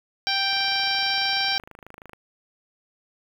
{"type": "harmonic tone", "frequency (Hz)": 784, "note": "G5", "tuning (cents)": 0, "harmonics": [1, 2, 3, 4, 5, 6, 7], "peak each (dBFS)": [-29, -29, -29, -29, -29, -29, -29], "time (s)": [0.27, 1.58], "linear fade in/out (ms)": 0}
{"type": "click train", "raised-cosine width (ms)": 0.5, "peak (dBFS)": -27, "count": 43, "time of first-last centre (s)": [0.53, 2.133], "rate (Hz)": 26.2}
{"effects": ["8-bit"]}